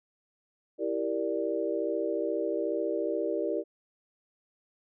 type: chord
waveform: sine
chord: E half-diminished seventh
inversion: none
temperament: equal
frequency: 329.6 / 392 / 466.2 / 587.3 Hz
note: E4 / G4 / Bb4 / D5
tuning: 0 / 0 / 0 / 0 cents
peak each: -33 dBFS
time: 0.78-3.64 s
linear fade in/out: 50 ms
effects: none